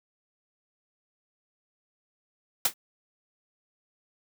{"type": "noise with exponential decay", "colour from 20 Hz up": "white", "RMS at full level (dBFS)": -17, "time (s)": [2.65, 2.74], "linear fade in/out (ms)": 5, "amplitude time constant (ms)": 18, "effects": ["high-pass 150 Hz 12 dB/octave"]}